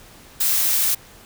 blue noise, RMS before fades -19 dBFS, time 0.4-0.95 s, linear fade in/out 10 ms, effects pink hiss -46 dBFS RMS until 1.25 s

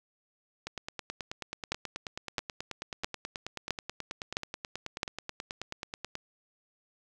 two click trains, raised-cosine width 0.2 ms, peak -19 / -12 dBFS, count 52 / 6, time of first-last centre 0.67-6.154 / 1.72-5.031 s, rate 9.3 / 1.51 Hz, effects none

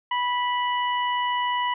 harmonic tone, 983 Hz, B5, 8 cents flat, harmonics 1 / 2 / 3, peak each -23 / -30 / -32 dBFS, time 0.11-1.74 s, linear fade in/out 5 ms, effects none

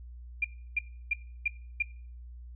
sine tone bursts, 2399 Hz, D7, 36 cents sharp, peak -24 dBFS, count 5, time 0.42-1.825 s, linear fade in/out 5 ms, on 25 ms, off 320 ms, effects noise-tail reverb RT60 0.5 s tail -21 dB re dry + added 60 Hz sine -43 dBFS peak until 2.55 s

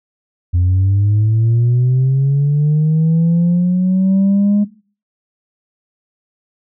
sine linear sweep, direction up, 86.9 to 207.7 Hz, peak -8 dBFS, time 0.53-4.65 s, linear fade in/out 20 ms, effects noise-tail reverb RT60 0.4 s tail -19 dB re dry + tanh soft clip ceiling -8 dBFS

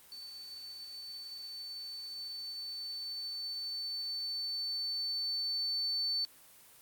sine tone with level ramp, 4500 Hz, C#8, 25 cents sharp, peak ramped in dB -43 to -30 dBFS, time 0.12-6.25 s, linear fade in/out 0 ms, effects white hiss -58 dBFS RMS until 6.81 s + Opus 24 kbps

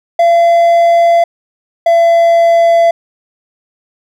triangle tone pair in turn, 681 / 675.1 Hz, F5 / E5, -44 / +41 cents, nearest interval unison, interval 15 cents, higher first, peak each -3 dBFS, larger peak neither, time 0.19-1.24 / 1.86-2.91 s, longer neither, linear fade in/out 5 ms, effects none

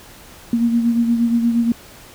sine beating tone pair, 233.1 / 241.6 Hz, A#3 / B3, 0 / -38 cents, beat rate 8.5 Hz, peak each -14 / -23 dBFS, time 0.53-1.72 s, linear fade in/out 2 ms, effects pink hiss -42 dBFS RMS until 2.14 s

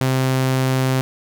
sawtooth tone, 130.81 Hz, C3, in tune, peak -12 dBFS, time 0.01-1.01 s, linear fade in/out 0 ms, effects none

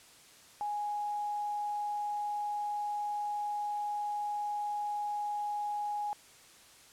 sine tone, 830 Hz, G#5, 1 cent flat, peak -32 dBFS, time 0.61-6.13 s, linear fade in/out 0 ms, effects white hiss -57 dBFS RMS until 6.92 s + low-pass 10000 Hz 12 dB/octave

